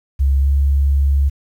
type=tone with pitch glide; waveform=sine; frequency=68.4 to 69.72 Hz; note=C#2 to C#2; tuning=-23 to +11 cents; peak=-11 dBFS; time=0.19-1.3 s; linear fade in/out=20 ms; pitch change=+34 cents; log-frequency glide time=0.41-0.47 s; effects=8-bit